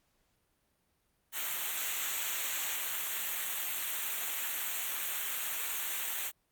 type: noise with comb filter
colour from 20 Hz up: white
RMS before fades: -35 dBFS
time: 1.32-6.32 s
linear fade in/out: 50 ms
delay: 0.2 ms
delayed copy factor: -0.85
effects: pink hiss -75 dBFS RMS until 6.51 s + Opus 48 kbps